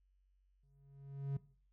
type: tone with exponential growth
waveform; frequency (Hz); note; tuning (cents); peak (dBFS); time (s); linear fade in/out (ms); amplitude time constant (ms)
triangle; 138.59; C#3; 0; -31; 0.63-1.37; 5; 160
effects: noise-tail reverb RT60 0.5 s tail -19 dB re dry + added 47 Hz sine -70 dBFS peak until 1.72 s